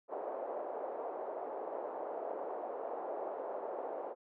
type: band-pass noise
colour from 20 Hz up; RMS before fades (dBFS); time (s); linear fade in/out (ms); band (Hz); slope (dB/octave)
white; -41; 0.08-4.15; 50; 430 to 730; 24
effects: none